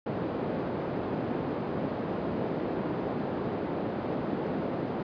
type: band-pass noise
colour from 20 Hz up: white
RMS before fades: -32 dBFS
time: 0.06-5.03 s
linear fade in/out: 5 ms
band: 150 to 450 Hz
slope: 12 dB/octave
effects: resampled to 11025 Hz